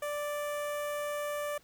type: tone with notch filter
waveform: sawtooth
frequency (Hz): 587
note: D5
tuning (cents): -1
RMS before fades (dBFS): -35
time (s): 0.02-1.58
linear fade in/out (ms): 5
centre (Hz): 4400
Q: 0.92
effects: pink hiss -63 dBFS RMS until 1.63 s